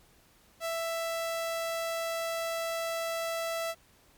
sawtooth tone, 662 Hz, E5, 7 cents sharp, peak -27 dBFS, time 0.6-3.75 s, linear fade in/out 50 ms, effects pink hiss -62 dBFS RMS until 4.17 s + MP3 96 kbps

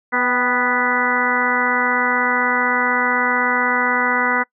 harmonic tone with a mistuned harmonic, 246.9 Hz, B3, in tune, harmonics 1 / 2 / 3 / 4 / 5 / 6 / 7 / 8, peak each -26 / -26 / -27 / -23 / -24 / -21 / -27 / -21 dBFS, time 0.12-4.44 s, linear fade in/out 20 ms, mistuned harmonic 3, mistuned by +51 cents, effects noise-tail reverb RT60 0.1 s tail -24 dB re dry

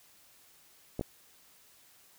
clicks, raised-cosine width 2 ms, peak -20 dBFS, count 2, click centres 0.994 / 1.011 s, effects white hiss -61 dBFS RMS until 2.18 s

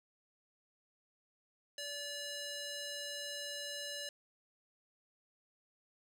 square tone with band-pass filter, 577 Hz, D5, 31 cents flat, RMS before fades -43 dBFS, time 1.78-4.09 s, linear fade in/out 2 ms, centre 4800 Hz, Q 0.96, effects none

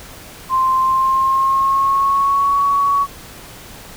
sine tone with pitch glide, 1046.5 to 1121.6 Hz, C6 to C#6, 0 to +20 cents, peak -12 dBFS, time 0.49-3.07 s, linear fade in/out 50 ms, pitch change +120 cents, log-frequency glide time 0.79-2.57 s, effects pink hiss -37 dBFS RMS until 3.96 s

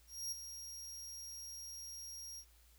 sawtooth tone with ADSR envelope, 5620 Hz, F8, 10 cents sharp, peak -35 dBFS, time 0.07-2.45 s, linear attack 250 ms, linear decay 10 ms, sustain -9 dB, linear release 67 ms, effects added 58 Hz sine -64 dBFS peak until 2.78 s + white hiss -69 dBFS RMS until 2.78 s

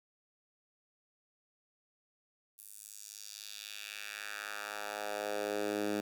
10% pulse tone with high-pass filter sweep, 103.83 Hz, G#2, in tune, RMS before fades -40 dBFS, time 2.58-6.01 s, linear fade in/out 10 ms, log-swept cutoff 11000 to 250 Hz, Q 1.6, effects none

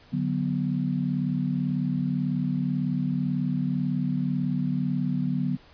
sine chord, B minor, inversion first, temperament equal, 146.83 / 185 / 246.9 Hz, D3 / F#3 / B3, 0 / 0 / 0 cents, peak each -28 dBFS, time 0.12-5.57 s, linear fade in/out 20 ms, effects pink hiss -54 dBFS RMS until 5.73 s + resampled to 11025 Hz

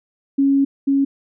sine tone pair in turn, 275.9 / 275.9 Hz, C#4 / C#4, -8 / -8 cents, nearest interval unison, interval 0 cents, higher neither, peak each -12 / -13 dBFS, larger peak first, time 0.38-0.65 / 0.87-1.05 s, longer first, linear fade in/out 10 ms, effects none

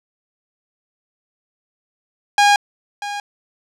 sawtooth tone with echo, 817 Hz, G#5, 29 cents flat, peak -6 dBFS, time 2.38-2.56 s, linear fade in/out 2 ms, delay 640 ms, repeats 1, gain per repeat -14 dB, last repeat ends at 3.2 s, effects low-pass 7000 Hz 12 dB/octave

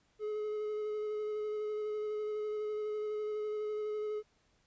triangle tone with vibrato, 424.6 Hz, G#4, 38 cents sharp, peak -32 dBFS, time 0.19-4.23 s, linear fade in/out 50 ms, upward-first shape square, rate 12 Hz, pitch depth 11 cents each way, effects pink hiss -72 dBFS RMS until 4.66 s + resampled to 16000 Hz

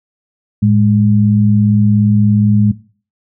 sine tone pair together, 109.5 / 206.7 Hz, A2 / G#3, -8 / -8 cents, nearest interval major seventh, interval 1100 cents, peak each -10 dBFS, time 0.62-2.72 s, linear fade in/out 10 ms, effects noise-tail reverb RT60 0.4 s tail -18 dB re dry

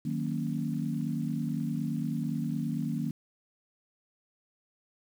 sine chord, D# minor seventh, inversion none, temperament equal, 155.56 / 185 / 233.1 / 277.2 Hz, D#3 / F#3 / A#3 / C#4, 0 / 0 / 0 / 0 cents, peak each -33 / -37 / -33 / -37 dBFS, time 0.05-3.11 s, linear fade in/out 5 ms, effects 9-bit

